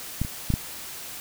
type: clicks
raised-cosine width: 5 ms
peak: -12 / -20 / -11 / -10 dBFS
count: 4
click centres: 0.216 / 0.249 / 0.503 / 0.539 s
effects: white hiss -38 dBFS RMS until 1.2 s